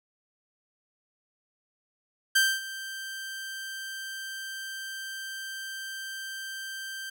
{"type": "tone with ADSR envelope", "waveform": "sawtooth", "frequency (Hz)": 1568, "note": "G6", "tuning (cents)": 0, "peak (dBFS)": -15, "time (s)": [2.35, 7.1], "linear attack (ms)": 11, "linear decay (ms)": 240, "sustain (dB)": -17, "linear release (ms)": 7, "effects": []}